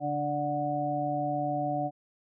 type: harmonic tone with a mistuned harmonic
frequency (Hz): 146.83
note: D3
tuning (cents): 0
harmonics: 1 / 2 / 4 / 5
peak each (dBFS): -36 / -34 / -34 / -30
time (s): 0-1.91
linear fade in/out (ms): 50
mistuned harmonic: 1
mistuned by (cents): -34
effects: none